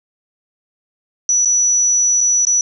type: tone with dropouts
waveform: sine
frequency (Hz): 5910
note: F#8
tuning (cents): -3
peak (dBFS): -11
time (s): 1.29-2.61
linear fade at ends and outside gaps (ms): 1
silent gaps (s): 1.449-1.456 / 2.207-2.211 / 2.451-2.469
effects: none